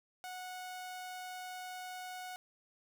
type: tone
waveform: sawtooth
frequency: 735 Hz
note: F#5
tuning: 12 cents flat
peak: -39 dBFS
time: 0.24-2.36 s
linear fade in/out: 0 ms
effects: none